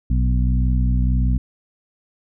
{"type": "harmonic tone with a mistuned harmonic", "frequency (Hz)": 61.74, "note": "B1", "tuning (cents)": 0, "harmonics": [1, 2, 3, 4], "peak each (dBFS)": [-16, -22, -26, -28], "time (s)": [0.1, 1.38], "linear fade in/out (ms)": 5, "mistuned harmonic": 1, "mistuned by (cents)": -91, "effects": []}